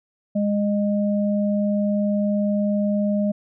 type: tone pair together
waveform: sine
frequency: 205.7 / 614.1 Hz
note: G#3 / D#5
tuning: -16 / -23 cents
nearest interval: octave + perfect fifth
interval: 1893 cents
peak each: -19 / -25 dBFS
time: 0.35-3.32 s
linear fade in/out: 10 ms
effects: none